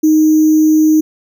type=tone with sample-and-hold; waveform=sine; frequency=311.1 Hz; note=D#4; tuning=in tune; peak=-6 dBFS; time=0.03-1.01 s; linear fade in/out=10 ms; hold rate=6300 Hz; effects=none